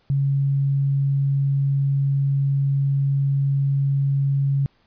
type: tone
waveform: sine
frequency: 138.59 Hz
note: C#3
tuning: in tune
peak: -17 dBFS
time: 0.1-4.66 s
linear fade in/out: 0 ms
effects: pink hiss -62 dBFS RMS until 4.86 s + resampled to 11025 Hz

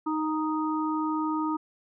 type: harmonic tone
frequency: 311.1 Hz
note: D#4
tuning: in tune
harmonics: 1 / 3 / 4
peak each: -27 / -32 / -33 dBFS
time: 0.06-1.57 s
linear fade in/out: 10 ms
effects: none

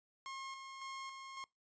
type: tone with tremolo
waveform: sawtooth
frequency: 1075 Hz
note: C6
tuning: 47 cents sharp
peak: -40 dBFS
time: 0.26-1.44 s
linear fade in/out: 0 ms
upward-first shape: square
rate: 1.8 Hz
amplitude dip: 40%
effects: noise-tail reverb RT60 0.2 s tail -23 dB re dry + resampled to 16000 Hz

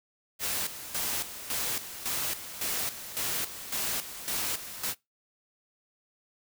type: noise with tremolo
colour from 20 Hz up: white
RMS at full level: -31 dBFS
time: 0.39-4.95 s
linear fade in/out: 50 ms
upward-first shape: square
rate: 1.8 Hz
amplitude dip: 70%
effects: noise-tail reverb RT60 0.2 s tail -23 dB re dry

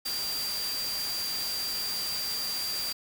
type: tone in noise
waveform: sine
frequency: 4729 Hz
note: D8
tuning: 11 cents sharp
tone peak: -31 dBFS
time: 0.05-2.93 s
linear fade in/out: 10 ms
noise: white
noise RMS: -36 dBFS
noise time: 0.05-2.93 s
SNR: +2 dB
effects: none

